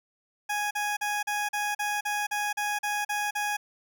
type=tone bursts; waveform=20% pulse; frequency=830 Hz; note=G#5; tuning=1 cent flat; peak=-22 dBFS; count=12; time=0.49-3.57 s; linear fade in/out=10 ms; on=220 ms; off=40 ms; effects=none